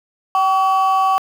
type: ring-modulated tone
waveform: triangle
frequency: 951 Hz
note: A#5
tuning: 34 cents sharp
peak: -7 dBFS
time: 0.35-1.18 s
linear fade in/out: 0 ms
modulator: 184 Hz
effects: tanh soft clip ceiling -4 dBFS + 7-bit